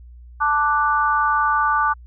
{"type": "chord", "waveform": "sine", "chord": "D major", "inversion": "second", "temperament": "equal", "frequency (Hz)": [880, 1174.7, 1480], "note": ["A5", "D6", "F#6"], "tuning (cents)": [0, 0, 0], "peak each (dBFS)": [-21, -18, -22], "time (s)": [0.4, 1.94], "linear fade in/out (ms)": 20, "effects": ["added 60 Hz sine -39 dBFS peak until 2.06 s"]}